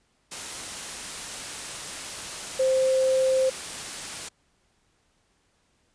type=tone in noise; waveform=sine; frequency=523.3 Hz; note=C5; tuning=in tune; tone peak=-19 dBFS; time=2.59-3.5 s; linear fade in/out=10 ms; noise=white; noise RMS=-35 dBFS; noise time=0.31-4.29 s; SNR=+13 dB; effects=pink hiss -68 dBFS RMS until 5.94 s + resampled to 22050 Hz